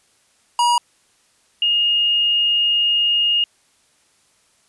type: tone pair in turn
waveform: square / sine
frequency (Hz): 958 / 2848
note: A#5 / F7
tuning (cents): +47 / +33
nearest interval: octave + perfect fifth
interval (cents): 1886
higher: second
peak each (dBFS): -14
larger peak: neither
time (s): 0.59-0.78 / 1.62-3.44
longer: second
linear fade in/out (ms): 2
effects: white hiss -59 dBFS RMS until 4.68 s + resampled to 24000 Hz